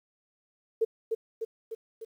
sine tone with echo, 448 Hz, A4, 31 cents sharp, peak -21 dBFS, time 0.81-0.85 s, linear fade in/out 10 ms, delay 300 ms, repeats 4, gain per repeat -4 dB, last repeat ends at 2.05 s, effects 10-bit

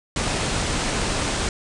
pink low-pass noise, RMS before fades -24 dBFS, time 0.16-1.49 s, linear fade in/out 2 ms, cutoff 9500 Hz, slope 96 dB/octave, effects none

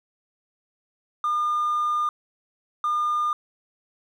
triangle tone bursts at uneven times, 1210 Hz, D#6, 49 cents flat, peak -18 dBFS, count 2, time 1.24-2.09 / 2.84-3.33 s, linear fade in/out 2 ms, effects tanh soft clip ceiling -17 dBFS

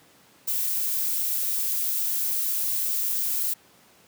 violet noise, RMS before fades -26 dBFS, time 0.47-3.54 s, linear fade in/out 10 ms, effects pink hiss -56 dBFS RMS until 4.07 s + high-pass 150 Hz 12 dB/octave

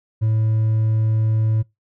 triangle tone with hard clipping, 110 Hz, A2, in tune, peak -16 dBFS, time 0.21-1.63 s, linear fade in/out 20 ms, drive 5 dB, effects noise-tail reverb RT60 0.2 s tail -24 dB re dry

